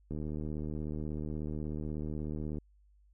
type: click train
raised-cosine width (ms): 3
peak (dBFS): -26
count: 190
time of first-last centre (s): 0.11-2.584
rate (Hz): 76.4
effects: added 50 Hz sine -61 dBFS peak until 3.13 s